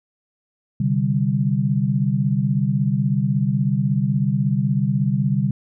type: chord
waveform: sine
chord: C suspended second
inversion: none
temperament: just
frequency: 130.81 / 147.16 / 196.22 Hz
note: C3 / D3 / G3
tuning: 0 / +4 / +2 cents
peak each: -21 dBFS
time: 0.8-5.51 s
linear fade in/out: 5 ms
effects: none